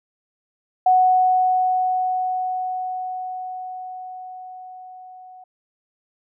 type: tone with level ramp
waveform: sine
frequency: 740 Hz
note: F#5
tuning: in tune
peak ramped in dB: -11 to -40 dBFS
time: 0.86-5.44 s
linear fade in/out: 5 ms
effects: none